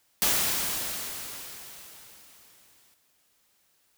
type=noise with exponential decay; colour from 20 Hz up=white; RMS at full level=-23 dBFS; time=0.22-2.94 s; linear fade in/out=0 ms; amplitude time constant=590 ms; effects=white hiss -68 dBFS RMS until 3.97 s